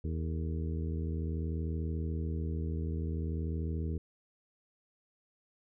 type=harmonic tone with a mistuned harmonic; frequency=80.5 Hz; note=E2; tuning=41 cents flat; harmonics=1 / 2 / 3 / 4 / 5 / 6; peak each=-33 / -39 / -43 / -45 / -47 / -49 dBFS; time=0.04-3.98 s; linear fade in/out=5 ms; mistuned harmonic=6; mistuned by=-100 cents; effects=none